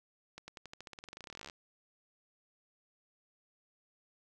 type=accelerating click train; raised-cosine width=0.2 ms; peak=-29 dBFS; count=28; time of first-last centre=0.38-1.498 s; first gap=100 ms; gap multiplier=0.92; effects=none